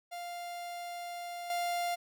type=tone with level steps; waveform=45% pulse; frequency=698.5 Hz; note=F5; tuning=in tune; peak=-39 / -31 dBFS; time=0.11-1.96 s; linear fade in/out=20 ms; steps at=1.5 s; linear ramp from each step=2 ms; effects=none